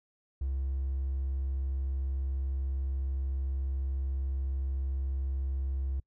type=tone with hard clipping; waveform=triangle; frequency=66.9 Hz; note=C2; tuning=39 cents sharp; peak=-30 dBFS; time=0.41-6 s; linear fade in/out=5 ms; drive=4 dB; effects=noise-tail reverb RT60 0.1 s tail -26 dB re dry